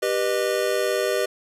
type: chord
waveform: square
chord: G augmented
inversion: none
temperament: just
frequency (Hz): 392 / 490 / 612.5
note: G4 / B4 / D#5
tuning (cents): 0 / -14 / -27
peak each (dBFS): -26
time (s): 0.02-1.26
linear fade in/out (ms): 10
effects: resampled to 32000 Hz + 9-bit